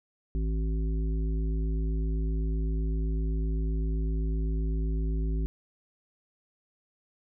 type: harmonic tone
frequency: 53.9 Hz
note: A1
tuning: 35 cents flat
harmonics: 1 / 3 / 5 / 7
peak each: -26 / -36 / -40 / -43 dBFS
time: 0.35-5.46 s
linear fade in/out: 0 ms
effects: none